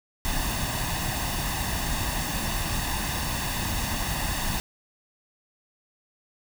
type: noise with comb filter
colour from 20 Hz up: pink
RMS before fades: -28 dBFS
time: 0.25-4.6 s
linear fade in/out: 0 ms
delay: 1.1 ms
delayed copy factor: +0.65
effects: none